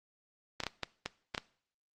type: clicks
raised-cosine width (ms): 0.2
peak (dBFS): -16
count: 7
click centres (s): 0.603 / 0.636 / 0.667 / 0.833 / 1.06 / 1.348 / 1.379
effects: noise-tail reverb RT60 0.5 s tail -19 dB re dry + Opus 24 kbps